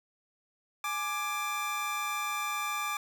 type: tone pair together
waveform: 25% pulse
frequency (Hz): 836.3 / 1181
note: G#5 / D6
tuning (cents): +12 / +9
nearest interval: tritone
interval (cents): 597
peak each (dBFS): -35 / -28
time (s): 0.84-2.97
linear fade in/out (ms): 2
effects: none